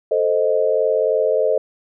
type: chord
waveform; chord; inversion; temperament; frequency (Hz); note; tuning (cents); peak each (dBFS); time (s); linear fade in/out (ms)
sine; A diminished; none; equal; 440 / 523.3 / 622.3; A4 / C5 / Eb5; 0 / 0 / 0; -19; 0.11-1.58; 5
effects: none